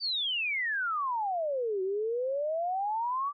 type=exponential two-way sweep; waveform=sine; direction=down then up; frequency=4699 to 370 to 1177 Hz; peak=-28 dBFS; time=0-3.33 s; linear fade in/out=50 ms; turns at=1.82 s; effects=none